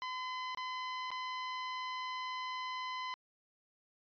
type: tone with dropouts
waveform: sawtooth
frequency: 1018 Hz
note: C6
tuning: 48 cents flat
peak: -34 dBFS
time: 0.02-3.14 s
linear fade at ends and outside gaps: 0 ms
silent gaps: 0.548-0.573 / 1.105-1.115 s
effects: resampled to 11025 Hz